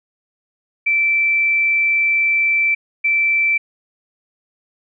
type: tone pair in turn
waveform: sine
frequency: 2332 / 2332 Hz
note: D7 / D7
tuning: -13 / -13 cents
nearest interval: unison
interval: 0 cents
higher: neither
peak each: -13 dBFS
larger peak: neither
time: 0.86-2.75 / 3.04-3.58 s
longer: first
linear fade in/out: 10 ms
effects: none